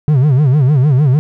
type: tone with vibrato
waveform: triangle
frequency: 138.59 Hz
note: C#3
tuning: in tune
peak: -5 dBFS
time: 0.08-1.19 s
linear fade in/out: 0 ms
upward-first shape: sine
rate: 6.6 Hz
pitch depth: 190 cents each way
effects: none